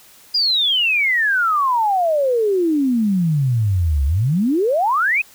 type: exponential two-way sweep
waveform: sine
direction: down then up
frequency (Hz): 4978 to 66.4 to 2619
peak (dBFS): -14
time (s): 0.34-5.22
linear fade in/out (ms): 10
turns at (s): 4.05
effects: white hiss -47 dBFS RMS until 5.34 s